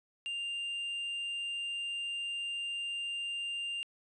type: tone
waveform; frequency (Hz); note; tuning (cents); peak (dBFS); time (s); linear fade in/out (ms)
triangle; 2794; F7; 0; -33; 0.26-3.83; 0
effects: resampled to 22050 Hz